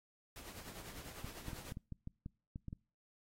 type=noise with tremolo; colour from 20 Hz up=pink; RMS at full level=-49 dBFS; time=0.36-1.72 s; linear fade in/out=0 ms; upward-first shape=triangle; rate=10 Hz; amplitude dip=60%
type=clicks; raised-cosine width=5 ms; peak=-32 dBFS; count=11; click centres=1.245 / 1.483 / 1.532 / 1.721 / 1.771 / 1.923 / 2.074 / 2.261 / 2.559 / 2.683 / 2.729 s
effects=noise-tail reverb RT60 0.4 s tail -25 dB re dry + AAC 48 kbps